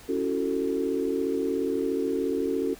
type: chord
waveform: sine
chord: F# minor seventh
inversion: second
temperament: just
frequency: 277.5 / 333 / 370 / 444 Hz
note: C#4 / E4 / F#4 / A4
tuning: +2 / +18 / 0 / +16 cents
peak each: -29 / -34 / -29 / -29 dBFS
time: 0.08-2.75 s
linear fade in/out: 20 ms
effects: pink hiss -49 dBFS RMS until 2.79 s